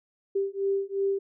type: beating tone pair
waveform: sine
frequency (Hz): 392 / 394.8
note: G4 / G4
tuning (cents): 0 / +12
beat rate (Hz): 2.8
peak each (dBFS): -28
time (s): 0.35-1.19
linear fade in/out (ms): 10
effects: none